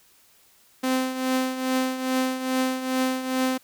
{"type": "tone with tremolo", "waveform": "sawtooth", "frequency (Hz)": 258.9, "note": "C4", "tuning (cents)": -18, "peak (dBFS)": -16, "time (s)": [0.83, 3.58], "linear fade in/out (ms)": 10, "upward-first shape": "triangle", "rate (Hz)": 2.4, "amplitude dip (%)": 70, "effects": ["white hiss -58 dBFS RMS until 3.63 s"]}